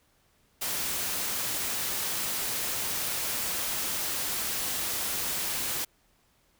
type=noise; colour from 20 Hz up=white; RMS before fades=-31 dBFS; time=0.61-5.85 s; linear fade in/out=10 ms; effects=pink hiss -67 dBFS RMS until 6.59 s